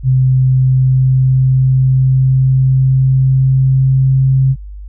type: tone with pitch glide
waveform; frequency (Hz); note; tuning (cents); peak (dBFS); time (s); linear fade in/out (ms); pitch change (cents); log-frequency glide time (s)
sine; 130 to 132.96; C3 to C3; -11 to +28; -7; 0.03-4.56; 50; +39; 0.5-4.28
effects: added 50 Hz sine -26 dBFS peak until 4.88 s